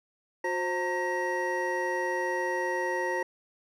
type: tone cluster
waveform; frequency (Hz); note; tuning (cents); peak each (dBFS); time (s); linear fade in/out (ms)
triangle; 361.8 / 527 / 914 / 1897; F#4 / C5 / A#5 / A#6; -39 / +12 / -34 / +30; -31; 0.44-3.23; 5
effects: none